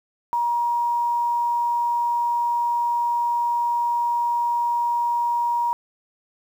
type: tone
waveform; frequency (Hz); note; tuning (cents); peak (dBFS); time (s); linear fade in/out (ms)
sine; 950; A#5; +33; -19; 0.33-5.73; 0
effects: 8-bit